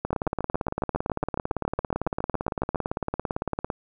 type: two click trains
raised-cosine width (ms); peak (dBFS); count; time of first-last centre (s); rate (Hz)
1; -12 / -12; 66 / 20; 0.05-3.702 / 0.13-2.758; 17.8 / 7.23
effects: none